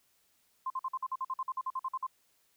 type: tone bursts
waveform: sine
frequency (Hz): 1046.5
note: C6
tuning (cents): 0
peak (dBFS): -31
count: 16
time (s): 0.66-2.067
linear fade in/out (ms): 5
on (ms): 42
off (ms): 49
effects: white hiss -71 dBFS RMS until 2.56 s